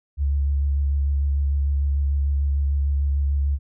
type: tone with vibrato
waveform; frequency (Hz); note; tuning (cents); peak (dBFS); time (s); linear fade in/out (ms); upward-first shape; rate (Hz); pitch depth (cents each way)
sine; 70.4; C#2; +27; -18; 0.17-3.59; 50; triangle; 6.7; 26
effects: none